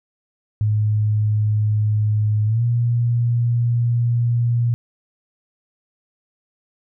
sine tone with pitch glide, 106.5 to 118.85 Hz, G#2 to A#2, +44 to +34 cents, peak -15 dBFS, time 0.61-4.74 s, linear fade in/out 0 ms, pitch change +190 cents, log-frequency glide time 2.46-2.63 s, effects none

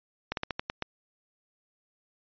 slowing click train, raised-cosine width 0.3 ms, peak -14 dBFS, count 7, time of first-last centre 0.32-0.824 s, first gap 52 ms, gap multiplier 1.19, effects resampled to 11025 Hz

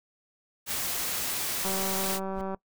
white noise, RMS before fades -31 dBFS, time 0.66-2.2 s, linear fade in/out 50 ms
click train, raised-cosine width 1 ms, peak -21 dBFS, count 173, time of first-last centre 1.65-2.546 s, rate 192 Hz
brown noise with exponential growth, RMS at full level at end -34 dBFS, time 2.29-2.41 s, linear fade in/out 0 ms, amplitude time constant 25 ms
effects noise-tail reverb RT60 0.1 s tail -21 dB re dry

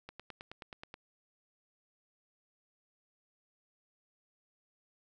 click train, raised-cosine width 0.3 ms, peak -29 dBFS, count 9, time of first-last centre 0.09-0.941 s, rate 9.4 Hz, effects none

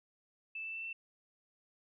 sine tone with pitch steps, 2637 / 2652 / 2668 / 2683 Hz, E7 / E7 / E7 / E7, 0 / +10 / +20 / +30 cents, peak -39 dBFS, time 0.55-0.93 s, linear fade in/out 5 ms, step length 95 ms, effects none

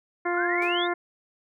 harmonic tone, 350 Hz, F4, 4 cents sharp, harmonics 1 / 2 / 3 / 4 / 5 / 6, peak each -27 / -30 / -32 / -33 / -34 / -35 dBFS, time 0.25-0.94 s, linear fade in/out 10 ms
sine exponential sweep, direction up, 1316 to 3801 Hz, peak -27 dBFS, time 0.33-0.88 s, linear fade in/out 50 ms
sawtooth tone with exponential decay, 415.3 Hz, G#4, in tune, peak -33 dBFS, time 0.62-0.89 s, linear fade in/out 1 ms, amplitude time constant 58 ms
effects none

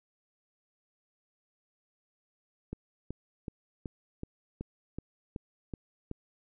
click train, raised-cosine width 3 ms, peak -24 dBFS, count 10, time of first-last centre 2.73-6.113 s, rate 2.66 Hz, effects none

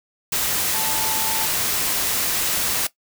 sine tone in noise, 880 Hz, A5, in tune, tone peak -29 dBFS, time 0.74-1.46 s, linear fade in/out 5 ms, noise white, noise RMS -22 dBFS, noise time 0.32-2.87 s, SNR -10 dB, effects noise-tail reverb RT60 0.1 s tail -17 dB re dry

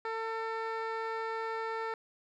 15% pulse tone with low-pass filter, 448.7 Hz, A4, 34 cents sharp, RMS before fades -36 dBFS, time 0.05-1.94 s, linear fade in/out 2 ms, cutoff 2500 Hz, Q 0.71, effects none

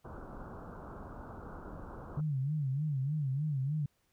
pink low-pass noise, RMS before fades -46 dBFS, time 0.04-2.21 s, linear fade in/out 10 ms, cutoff 1500 Hz, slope 96 dB/octave
sine tone with vibrato, 142.5 Hz, C#3, 48 cents sharp, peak -30 dBFS, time 2.17-3.86 s, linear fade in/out 5 ms, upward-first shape sine, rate 3.3 Hz, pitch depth 150 cents each way
effects pink hiss -75 dBFS RMS until 4.12 s

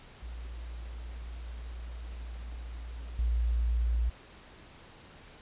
sine tone with level steps, 58.27 Hz, A#1, in tune, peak -38 / -25 dBFS, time 0.22-4.1 s, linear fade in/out 10 ms, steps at 3.19 s, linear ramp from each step 2 ms, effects pink hiss -53 dBFS RMS until 5.41 s + resampled to 8000 Hz

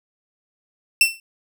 sawtooth tone with exponential decay, 2689 Hz, E7, 34 cents sharp, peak -5 dBFS, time 1.01-1.2 s, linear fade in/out 2 ms, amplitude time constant 40 ms, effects none

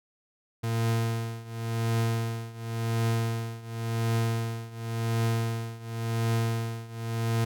40% pulse tone with tremolo, 114.4 Hz, A#2, 32 cents flat, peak -22 dBFS, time 0.63-7.45 s, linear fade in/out 10 ms, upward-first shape triangle, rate 0.92 Hz, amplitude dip 90%, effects none

